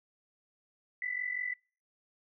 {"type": "tone pair together", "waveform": "sine", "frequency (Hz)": [1975.5, 2021], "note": ["B6", "B6"], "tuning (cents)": [0, 39], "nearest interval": "unison", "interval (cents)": 39, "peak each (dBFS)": [-35, -37], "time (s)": [1.02, 1.54], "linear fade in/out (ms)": 2, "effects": ["noise-tail reverb RT60 0.4 s tail -26 dB re dry"]}